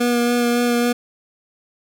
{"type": "tone with vibrato", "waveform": "25% pulse", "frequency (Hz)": 240.3, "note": "B3", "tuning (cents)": -47, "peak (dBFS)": -12, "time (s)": [0, 0.93], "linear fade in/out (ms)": 10, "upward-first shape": "sine", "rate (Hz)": 3.6, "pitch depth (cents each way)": 13, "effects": []}